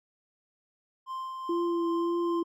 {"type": "tone with tremolo", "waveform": "triangle", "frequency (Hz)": 1046.5, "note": "C6", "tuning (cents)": 0, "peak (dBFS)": -31, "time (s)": [1.06, 2.44], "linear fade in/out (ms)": 50, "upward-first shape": "sine", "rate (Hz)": 2.5, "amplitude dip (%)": 30}
{"type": "tone with vibrato", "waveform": "sine", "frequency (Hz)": 340, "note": "F4", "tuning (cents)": -46, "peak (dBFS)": -26, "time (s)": [1.49, 2.43], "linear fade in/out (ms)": 5, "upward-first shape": "triangle", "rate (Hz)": 1.8, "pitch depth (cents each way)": 24}
{"effects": []}